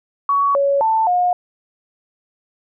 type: tone with pitch steps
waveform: sine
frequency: 1124 / 559 / 887 / 717 Hz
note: C#6 / C#5 / A5 / F5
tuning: +24 / +14 / +14 / +45 cents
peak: -13 dBFS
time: 0.29-1.33 s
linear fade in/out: 2 ms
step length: 260 ms
effects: none